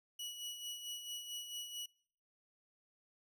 sawtooth tone with tremolo, 2930 Hz, F#7, 18 cents flat, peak -38 dBFS, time 0.19-1.86 s, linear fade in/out 5 ms, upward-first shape sine, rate 4.5 Hz, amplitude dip 55%, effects noise-tail reverb RT60 0.6 s tail -25 dB re dry

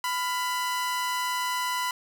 sawtooth tone pair together, 997.3 / 1400 Hz, B5 / F6, +17 / +4 cents, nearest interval tritone, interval 587 cents, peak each -23 / -33 dBFS, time 0.04-1.91 s, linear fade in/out 2 ms, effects none

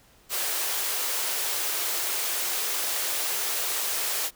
white high-pass noise, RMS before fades -28 dBFS, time 0.29-4.31 s, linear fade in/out 50 ms, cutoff 340 Hz, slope 48 dB/octave, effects pink hiss -58 dBFS RMS until 4.35 s

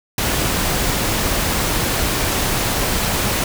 pink noise, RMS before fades -19 dBFS, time 0.18-3.44 s, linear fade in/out 2 ms, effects none

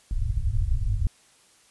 pink low-pass noise, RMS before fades -24 dBFS, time 0.11-1.07 s, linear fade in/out 2 ms, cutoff 110 Hz, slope 48 dB/octave, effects white hiss -58 dBFS RMS until 1.7 s + resampled to 24000 Hz

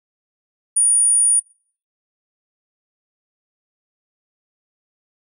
sine tone, 9510 Hz, D9, 21 cents sharp, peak -12 dBFS, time 0.76-1.4 s, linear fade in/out 10 ms, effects noise-tail reverb RT60 0.5 s tail -25 dB re dry

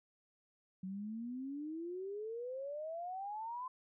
sine exponential sweep, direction up, 183.9 to 1036 Hz, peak -40 dBFS, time 0.83-3.68 s, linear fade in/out 5 ms, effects none

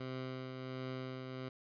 15% pulse tone with tremolo, 129.7 Hz, C3, 15 cents flat, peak -33 dBFS, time 0-1.49 s, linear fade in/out 5 ms, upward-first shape triangle, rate 1.4 Hz, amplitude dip 40%, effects resampled to 11025 Hz

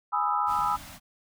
sine chord, E major seventh, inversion first, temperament equal, 830.6 / 987.8 / 1244.5 / 1318.5 Hz, G#5 / B5 / D#6 / E6, 0 / 0 / 0 / 0 cents, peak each -29 dBFS, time 0.12-0.77 s, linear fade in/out 20 ms
pink band-stop noise, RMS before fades -44 dBFS, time 0.46-1 s, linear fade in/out 50 ms, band 310 to 580 Hz, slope 96 dB/octave
effects none

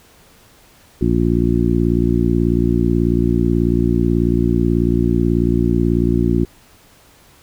harmonic tone, 58.27 Hz, A#1, in tune, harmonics 1 / 2 / 3 / 4 / 5 / 6, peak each -20 / -20 / -20 / -20 / -20 / -20 dBFS, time 1.01-6.45 s, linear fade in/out 5 ms, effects pink hiss -49 dBFS RMS until 7.42 s

